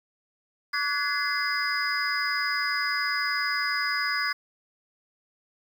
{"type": "tone cluster", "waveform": "sine", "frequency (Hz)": [1138, 1479, 1694, 2047, 4965], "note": ["C#6", "F#6", "G#6", "C7", "D#8"], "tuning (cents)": [45, -1, 34, -38, -5], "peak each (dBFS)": -31, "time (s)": [0.73, 4.33], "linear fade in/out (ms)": 10, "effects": ["8-bit"]}